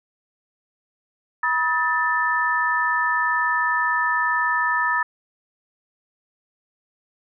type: tone cluster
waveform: sine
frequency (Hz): 968 / 1271 / 1769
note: B5 / D#6 / A6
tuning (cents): -35 / +36 / +9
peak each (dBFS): -24 / -24 / -21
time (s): 1.43-5.03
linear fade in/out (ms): 5
effects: none